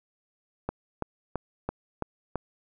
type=click train; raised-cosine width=1 ms; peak=-15 dBFS; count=6; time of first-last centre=0.69-2.357 s; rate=3 Hz; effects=none